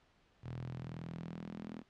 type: tone with high-pass filter sweep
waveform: sawtooth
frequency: 41.2 Hz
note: E1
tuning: in tune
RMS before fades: -45 dBFS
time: 0.42-1.84 s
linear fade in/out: 50 ms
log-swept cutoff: 110 to 230 Hz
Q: 4.2
effects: pink hiss -70 dBFS RMS until 1.89 s + low-pass 4000 Hz 12 dB/octave